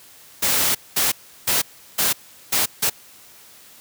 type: noise bursts at uneven times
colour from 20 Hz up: white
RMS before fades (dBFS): -19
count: 6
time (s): 0.42-0.75 / 0.96-1.12 / 1.47-1.62 / 1.98-2.13 / 2.52-2.66 / 2.82-2.9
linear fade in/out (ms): 10
effects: white hiss -47 dBFS RMS until 3.8 s + high-pass 60 Hz 12 dB/octave